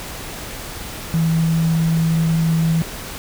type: tone in noise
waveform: sine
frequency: 163.2 Hz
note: E3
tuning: 17 cents flat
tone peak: -14 dBFS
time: 1.14-2.82 s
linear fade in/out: 0 ms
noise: pink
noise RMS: -31 dBFS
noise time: 0-3.18 s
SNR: +14 dB
effects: none